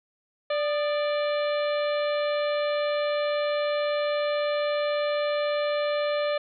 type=harmonic tone with a mistuned harmonic; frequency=587.3 Hz; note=D5; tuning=in tune; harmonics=1 / 2 / 3 / 4 / 5 / 6 / 7; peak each=-24 / -34 / -37 / -38 / -41 / -40 / -42 dBFS; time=0.5-6.38 s; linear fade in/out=5 ms; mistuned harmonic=2; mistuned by=+63 cents; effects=none